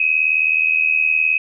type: tone with amplitude modulation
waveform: sine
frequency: 2543 Hz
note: D#7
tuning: 37 cents sharp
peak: -10 dBFS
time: 0-1.38 s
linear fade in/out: 5 ms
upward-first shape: sine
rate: 79.2 Hz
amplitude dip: 80%
effects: none